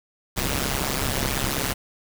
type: noise with amplitude modulation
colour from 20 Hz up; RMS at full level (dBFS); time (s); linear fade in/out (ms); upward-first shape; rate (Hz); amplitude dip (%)
pink; -21; 0.36-1.74; 20; sine; 136; 100
effects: none